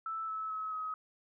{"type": "tone with pitch steps", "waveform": "sine", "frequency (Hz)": [1318.5, 1301.9, 1285.4, 1269.2], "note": ["E6", "E6", "E6", "D#6"], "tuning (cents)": [0, -22, -44, 34], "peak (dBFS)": -35, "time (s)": [0.06, 0.94], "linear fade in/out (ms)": 2, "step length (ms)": 220, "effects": []}